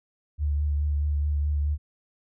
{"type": "tone with vibrato", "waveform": "sine", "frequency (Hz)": 73.42, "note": "D2", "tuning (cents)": 0, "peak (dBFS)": -22, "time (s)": [0.38, 1.78], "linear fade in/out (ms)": 50, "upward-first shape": "triangle", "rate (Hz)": 4.7, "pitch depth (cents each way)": 30, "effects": []}